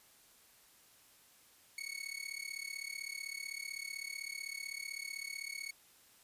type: tone with amplitude modulation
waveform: sawtooth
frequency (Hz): 2215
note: C#7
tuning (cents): -2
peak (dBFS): -34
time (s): 1.78-5.71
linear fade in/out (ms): 2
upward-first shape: sine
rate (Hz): 35.8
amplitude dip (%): 90
effects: white hiss -64 dBFS RMS until 6.23 s + resampled to 32000 Hz